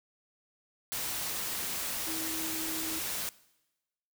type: tone in noise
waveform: sine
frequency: 320.6 Hz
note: E4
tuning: 48 cents flat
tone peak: -39 dBFS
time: 2.07-2.99 s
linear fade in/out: 0 ms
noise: white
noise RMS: -35 dBFS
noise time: 0.92-3.29 s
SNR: -7 dB
effects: noise-tail reverb RT60 1.0 s tail -21 dB re dry